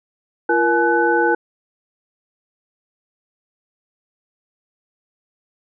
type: tone cluster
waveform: sine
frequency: 341.3 / 472.4 / 850 / 1498 Hz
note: F4 / A#4 / G#5 / F#6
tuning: -40 / +23 / +40 / +21 cents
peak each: -19 dBFS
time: 0.49-1.35 s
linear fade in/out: 5 ms
effects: none